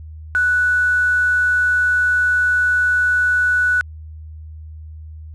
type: tone with quantisation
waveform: sine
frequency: 1480 Hz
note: F#6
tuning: in tune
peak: -13 dBFS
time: 0.35-3.81 s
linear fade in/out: 0 ms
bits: 6
effects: added 78 Hz sine -32 dBFS peak until 5.34 s + resampled to 24000 Hz